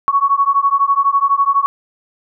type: beating tone pair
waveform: sine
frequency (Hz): 1108.7 / 1120.7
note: C#6 / C#6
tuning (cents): 0 / +19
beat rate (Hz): 12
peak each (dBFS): -14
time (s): 0.08-1.66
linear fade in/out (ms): 0
effects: none